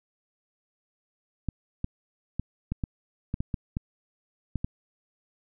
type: clicks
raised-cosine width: 5 ms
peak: -16 dBFS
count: 11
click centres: 1.487 / 1.844 / 2.396 / 2.72 / 2.838 / 3.341 / 3.405 / 3.542 / 3.769 / 4.557 / 4.645 s
effects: none